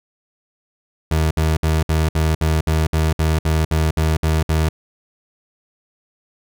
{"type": "tone bursts", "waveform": "30% pulse", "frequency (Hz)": 79, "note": "D#2", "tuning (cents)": 27, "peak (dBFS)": -12, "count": 14, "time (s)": [1.11, 4.69], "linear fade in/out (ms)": 5, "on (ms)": 200, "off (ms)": 60, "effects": []}